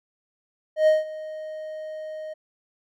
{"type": "tone with ADSR envelope", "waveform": "triangle", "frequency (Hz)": 622.3, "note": "D#5", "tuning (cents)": 0, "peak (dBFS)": -11, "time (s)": [0.76, 2.34], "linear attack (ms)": 110, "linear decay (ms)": 170, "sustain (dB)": -19, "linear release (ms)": 13, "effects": []}